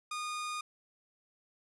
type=tone; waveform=sawtooth; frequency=1225 Hz; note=D#6; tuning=27 cents flat; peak=-32 dBFS; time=0.11-0.61 s; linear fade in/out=5 ms; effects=resampled to 24000 Hz